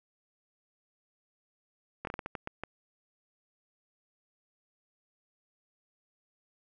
slowing click train, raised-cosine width 0.5 ms, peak -21 dBFS, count 9, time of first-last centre 2.05-2.636 s, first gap 22 ms, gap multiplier 1.33, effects none

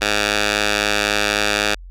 10% pulse tone with band-pass filter, 103.83 Hz, G#2, in tune, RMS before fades -19 dBFS, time 0.01-1.75 s, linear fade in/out 10 ms, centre 3100 Hz, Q 0.72, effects added 44 Hz sine -34 dBFS peak until 1.9 s

